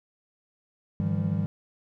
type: tone cluster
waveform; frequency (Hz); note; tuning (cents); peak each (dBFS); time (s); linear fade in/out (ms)
triangle; 102 / 155.6 / 170.8 / 198.6; G#2 / D#3 / F3 / G3; -31 / 0 / -38 / +23; -28; 1-1.46; 0
effects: none